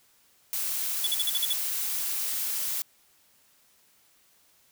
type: noise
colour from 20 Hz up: blue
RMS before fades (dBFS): -30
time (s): 0.53-2.82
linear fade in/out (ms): 0
type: tone bursts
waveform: square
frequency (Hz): 3414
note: G#7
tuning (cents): +47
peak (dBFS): -25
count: 7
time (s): 1.04-1.529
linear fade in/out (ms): 2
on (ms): 27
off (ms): 50
effects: white hiss -63 dBFS RMS until 4.71 s